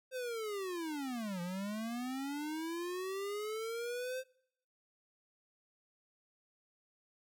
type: linear two-way sweep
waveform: square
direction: down then up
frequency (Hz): 523.3 to 171.7 to 523.3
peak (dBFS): -38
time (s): 0.11-4.24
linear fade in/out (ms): 50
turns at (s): 1.41
effects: noise-tail reverb RT60 0.8 s tail -26 dB re dry